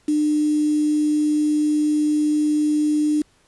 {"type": "tone with quantisation", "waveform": "sine", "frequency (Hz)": 300.7, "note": "D4", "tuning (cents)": 41, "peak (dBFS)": -16, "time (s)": [0.08, 3.22], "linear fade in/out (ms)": 5, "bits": 6, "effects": ["pink hiss -59 dBFS RMS until 3.47 s", "resampled to 24000 Hz"]}